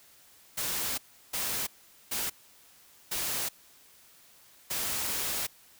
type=noise bursts at uneven times; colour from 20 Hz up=white; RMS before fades=-32 dBFS; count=5; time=0.57-0.98 / 1.33-1.67 / 2.11-2.3 / 3.11-3.49 / 4.7-5.47 s; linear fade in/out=10 ms; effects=white hiss -58 dBFS RMS until 5.79 s